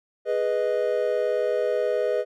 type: chord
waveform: triangle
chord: G# minor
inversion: none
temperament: equal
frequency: 415.3 / 493.9 / 622.3 Hz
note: G#4 / B4 / D#5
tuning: 0 / 0 / 0 cents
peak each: -25 / -23 / -24 dBFS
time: 0.25-2.25 s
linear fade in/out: 50 ms
effects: none